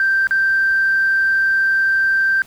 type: tone with dropouts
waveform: sine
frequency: 1568 Hz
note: G6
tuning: in tune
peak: -12 dBFS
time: 0-2.42 s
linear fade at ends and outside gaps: 1 ms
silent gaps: 0.271-0.309 s
effects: tanh soft clip ceiling -8 dBFS + pink hiss -46 dBFS RMS until 2.46 s